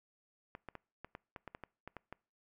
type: clicks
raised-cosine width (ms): 0.5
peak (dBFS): -30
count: 12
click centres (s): 0.551 / 0.687 / 0.753 / 1.046 / 1.151 / 1.362 / 1.477 / 1.549 / 1.637 / 1.876 / 1.967 / 2.126
effects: noise-tail reverb RT60 0.4 s tail -25 dB re dry